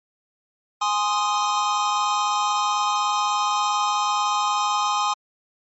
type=chord; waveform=square; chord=Ab major; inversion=none; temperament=equal; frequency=830.6 / 1046.5 / 1244.5 Hz; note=Ab5 / C6 / Eb6; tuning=0 / 0 / 0 cents; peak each=-25 dBFS; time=0.81-5.14 s; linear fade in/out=10 ms; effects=MP3 32 kbps